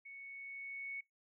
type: tone with level ramp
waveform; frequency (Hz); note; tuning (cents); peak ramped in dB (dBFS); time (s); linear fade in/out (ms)
sine; 2217; C#7; 0; -49 to -40; 0.05-1.01; 10
effects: noise-tail reverb RT60 0.2 s tail -26 dB re dry